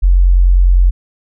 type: tone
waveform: sine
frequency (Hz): 44.87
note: F1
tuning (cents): +48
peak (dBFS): -5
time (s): 0.02-0.91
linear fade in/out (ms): 20
effects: none